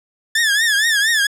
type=tone with vibrato; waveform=sawtooth; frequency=1737 Hz; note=A6; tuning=23 cents flat; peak=-10 dBFS; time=0.35-1.27 s; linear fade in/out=5 ms; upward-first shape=triangle; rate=4.3 Hz; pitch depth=150 cents each way; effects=low-pass 11000 Hz 12 dB/octave